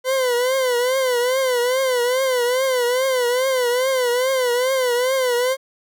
40% pulse tone with vibrato, 506 Hz, B4, 42 cents sharp, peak -16 dBFS, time 0.04-5.57 s, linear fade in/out 50 ms, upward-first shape triangle, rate 2.4 Hz, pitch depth 110 cents each way, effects none

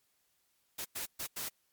white noise bursts at uneven times, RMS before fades -39 dBFS, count 4, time 0.78-0.85 / 0.95-1.06 / 1.19-1.27 / 1.36-1.49 s, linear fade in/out 10 ms, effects white hiss -75 dBFS RMS until 1.72 s + MP3 96 kbps

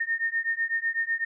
sine beating tone pair, 1826 / 1834 Hz, A#6 / A#6, -36 / -29 cents, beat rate 8 Hz, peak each -28 dBFS, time 0-1.25 s, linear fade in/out 10 ms, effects none

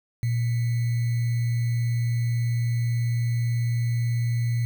sine tone with sample-and-hold, 118.2 Hz, A#2, 24 cents sharp, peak -21 dBFS, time 0.23-4.65 s, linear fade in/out 0 ms, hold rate 2100 Hz, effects none

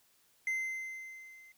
triangle tone with level ramp, 2071 Hz, C7, 18 cents flat, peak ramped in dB -28 to -53 dBFS, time 0.47-1.52 s, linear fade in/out 2 ms, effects white hiss -69 dBFS RMS until 1.57 s

